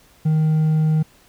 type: tone with hard clipping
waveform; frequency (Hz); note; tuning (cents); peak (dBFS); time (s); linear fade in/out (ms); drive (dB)
triangle; 156.2; D#3; +7; -15; 0.25-1.03; 10; 5
effects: pink hiss -53 dBFS RMS until 1.28 s